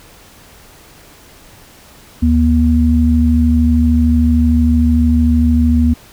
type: tone pair together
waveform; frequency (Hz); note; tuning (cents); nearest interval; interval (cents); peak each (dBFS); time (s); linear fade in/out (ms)
sine; 75.6 / 240; D#2 / B3; -49 / -49; octave + minor sixth; 2000; -11; 2.22-5.94; 10
effects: pink hiss -42 dBFS RMS until 6.12 s